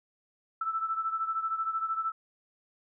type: beating tone pair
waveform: sine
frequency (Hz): 1318.5 / 1331.5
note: E6 / E6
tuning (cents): 0 / +17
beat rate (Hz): 13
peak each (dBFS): -30 / -35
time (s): 0.61-2.12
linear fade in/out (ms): 5
effects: none